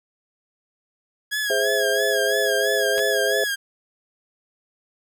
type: tone with vibrato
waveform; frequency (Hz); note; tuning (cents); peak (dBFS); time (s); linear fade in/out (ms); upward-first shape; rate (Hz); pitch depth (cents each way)
sawtooth; 1656; G#6; -5; -19; 1.31-3.56; 20; sine; 3; 65
type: chord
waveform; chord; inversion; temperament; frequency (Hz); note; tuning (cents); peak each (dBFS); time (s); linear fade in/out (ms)
sine; Ab augmented; none; equal; 415.3 / 523.3 / 659.3; Ab4 / C5 / E5; 0 / 0 / 0; -24 / -24 / -25; 1.5-3.44; 2
type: clicks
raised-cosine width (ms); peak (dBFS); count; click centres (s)
0.2; -14; 2; 2.98 / 2.992
effects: none